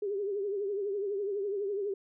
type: tone with vibrato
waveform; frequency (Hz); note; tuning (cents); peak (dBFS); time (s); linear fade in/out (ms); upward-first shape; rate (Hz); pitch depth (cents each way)
sine; 401.9; G4; +43; -30; 0.02-1.94; 5; triangle; 12; 97
effects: none